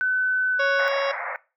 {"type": "tone with pitch glide", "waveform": "sine", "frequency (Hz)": [1510, 1487.5], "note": ["F#6", "F#6"], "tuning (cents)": [35, 9], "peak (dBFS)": -20, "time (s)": [0.01, 0.88], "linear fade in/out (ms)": 0, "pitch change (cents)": -26, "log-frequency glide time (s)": [0.5, 0.64]}
{"type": "harmonic tone", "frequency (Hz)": 554.4, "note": "C#5", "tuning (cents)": 0, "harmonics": [1, 2, 3, 4, 5, 6, 7, 9, 10], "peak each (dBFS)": [-23, -29, -33, -35, -37, -39, -40, -42, -43], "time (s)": [0.59, 1.12], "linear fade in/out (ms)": 10}
{"type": "band-pass noise", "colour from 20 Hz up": "white", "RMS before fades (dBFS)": -31, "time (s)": [0.79, 1.36], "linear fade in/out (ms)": 0, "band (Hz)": [520, 2200], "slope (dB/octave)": 96}
{"effects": ["noise-tail reverb RT60 0.3 s tail -19 dB re dry"]}